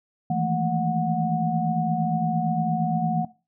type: tone cluster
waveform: sine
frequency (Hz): 157 / 165.7 / 210.9 / 224.4 / 732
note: D#3 / E3 / G#3 / A3 / F#5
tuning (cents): +16 / +9 / +27 / +34 / -19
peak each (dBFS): -32 / -26 / -33 / -28 / -25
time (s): 0.3-3.25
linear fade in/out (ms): 5
effects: noise-tail reverb RT60 0.3 s tail -18 dB re dry